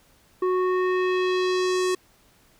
square tone with low-pass filter sweep, 367.8 Hz, F#4, 10 cents flat, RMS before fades -23 dBFS, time 0.42-1.95 s, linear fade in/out 5 ms, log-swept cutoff 990 to 8900 Hz, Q 1.4, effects pink hiss -59 dBFS RMS until 2.59 s

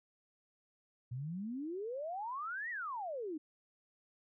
sine exponential two-way sweep, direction up then down, 116.8 to 1981 to 291.4 Hz, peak -38 dBFS, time 1.11-3.38 s, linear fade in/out 10 ms, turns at 2.7 s, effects none

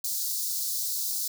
white high-pass noise, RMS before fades -30 dBFS, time 0.04-1.28 s, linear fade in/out 5 ms, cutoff 4100 Hz, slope 48 dB/octave, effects none

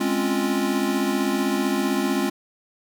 square chord, Db major seventh, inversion second, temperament equal, 207.7 / 261.6 / 277.2 / 349.2 Hz, Ab3 / C4 / Db4 / F4, 0 / 0 / 0 / 0 cents, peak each -27 dBFS, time 0-2.3 s, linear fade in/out 10 ms, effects none

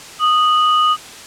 sine tone pair together, 1238 / 2944 Hz, D#6 / F#7, -9 / -9 cents, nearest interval octave + minor third, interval 1500 cents, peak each -11 / -20 dBFS, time 0.19-0.97 s, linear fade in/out 50 ms, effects white hiss -35 dBFS RMS until 1.26 s + low-pass 8000 Hz 12 dB/octave

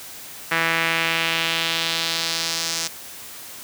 sawtooth tone with band-pass filter sweep, 164.81 Hz, E3, in tune, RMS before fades -23 dBFS, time 0.51-2.88 s, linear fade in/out 10 ms, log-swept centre 1900 to 6000 Hz, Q 1.9, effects white hiss -38 dBFS RMS until 3.63 s + high-pass 60 Hz 12 dB/octave

